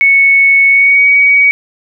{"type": "tone with pitch glide", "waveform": "sine", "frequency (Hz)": [2212, 2257], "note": ["C#7", "C#7"], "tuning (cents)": [-4, 31], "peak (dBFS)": -4, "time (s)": [0.01, 1.51], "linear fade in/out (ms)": 0, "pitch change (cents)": 35, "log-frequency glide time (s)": [0.68, 1.08], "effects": []}